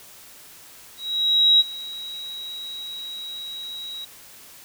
sine tone with ADSR envelope, 3847 Hz, B7, 46 cents flat, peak -11 dBFS, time 0.97-4.05 s, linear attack 630 ms, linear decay 26 ms, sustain -20 dB, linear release 8 ms, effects white hiss -46 dBFS RMS until 4.64 s

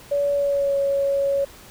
sine tone with pitch glide, 570 to 556 Hz, C#5 to C#5, +48 to +5 cents, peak -18 dBFS, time 0.11-1.45 s, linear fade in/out 10 ms, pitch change -43 cents, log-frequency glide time 0.31-0.77 s, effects pink hiss -45 dBFS RMS until 1.7 s

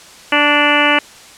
harmonic tone with a mistuned harmonic, 293.3 Hz, D4, 2 cents flat, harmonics 1 / 2 / 3 / 4 / 5 / 6 / 7 / 8 / 9 / 10, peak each -19 / -19 / -19 / -19 / -19 / -19 / -19 / -19 / -19 / -19 dBFS, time 0.32-0.99 s, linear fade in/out 5 ms, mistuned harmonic 4, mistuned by -25 cents, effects white hiss -39 dBFS RMS until 1.37 s + low-pass 8000 Hz 12 dB/octave

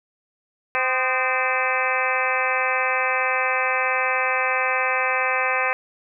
harmonic tone with a mistuned harmonic, 258.5 Hz, C4, 21 cents flat, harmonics 2 / 3 / 4 / 5 / 6 / 7 / 8 / 9 / 10, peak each -28 / -28 / -28 / -28 / -28 / -28 / -28 / -28 / -28 dBFS, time 0.75-5.73 s, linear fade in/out 0 ms, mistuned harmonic 5, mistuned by -78 cents, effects none

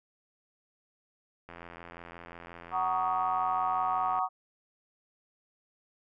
click train, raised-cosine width 0.5 ms, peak -30 dBFS, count 232, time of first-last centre 1.49-4.189 s, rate 85.6 Hz
sine chord, D# minor seventh, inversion first, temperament just, 746.7 / 933.4 / 1120.1 / 1244.5 Hz, F#5 / A#5 / C#6 / D#6, +16 / +2 / +18 / 0 cents, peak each -30 / -34 / -32 / -34 dBFS, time 2.71-4.29 s, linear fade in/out 50 ms
effects none

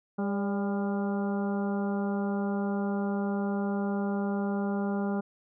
harmonic tone with a mistuned harmonic, 200.9 Hz, G3, 43 cents sharp, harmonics 1 / 2 / 3 / 4 / 5 / 6 / 7, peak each -28 / -35 / -39 / -39 / -46 / -46 / -44 dBFS, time 0.18-5.21 s, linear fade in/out 10 ms, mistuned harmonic 3, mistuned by -44 cents, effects none

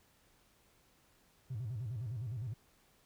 triangle tone with vibrato, 116.54 Hz, A#2, in tune, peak -34 dBFS, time 1.5-2.54 s, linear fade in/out 10 ms, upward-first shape square, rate 9.8 Hz, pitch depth 180 cents each way, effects tanh soft clip ceiling -34 dBFS + pink hiss -69 dBFS RMS until 3.05 s

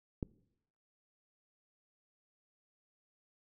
click, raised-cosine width 3 ms, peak -22 dBFS, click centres 0.228 s, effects noise-tail reverb RT60 0.8 s tail -22 dB re dry

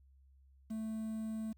triangle tone with quantisation, 220 Hz, A3, in tune, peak -35 dBFS, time 0.7-1.53 s, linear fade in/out 10 ms, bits 10, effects added 67 Hz sine -61 dBFS peak until 1.57 s

